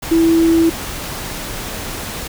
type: tone in noise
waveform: sine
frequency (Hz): 329.6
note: E4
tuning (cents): 0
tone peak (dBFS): -9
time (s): 0.11-0.7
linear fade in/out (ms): 10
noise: pink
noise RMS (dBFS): -26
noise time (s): 0.02-2.28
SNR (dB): +14
effects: none